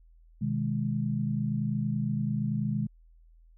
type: chord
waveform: sine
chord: G# minor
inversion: first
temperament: equal with one note detuned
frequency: 126.65 / 155.56 / 207.7 Hz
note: B2 / D#3 / G#3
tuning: +44 / 0 / 0 cents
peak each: -31 / -32 / -30 dBFS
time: 0.41-2.87 s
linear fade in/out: 10 ms
effects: added 41 Hz sine -54 dBFS peak until 3.57 s